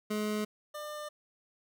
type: tone pair in turn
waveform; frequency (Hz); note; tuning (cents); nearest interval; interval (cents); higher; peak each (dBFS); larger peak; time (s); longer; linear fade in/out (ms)
25% pulse; 211.9 / 599.3; G#3 / D5; +35 / +35; octave + tritone; 1800; second; -27 / -35; first; 0.1-0.45 / 0.74-1.09; neither; 10
effects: none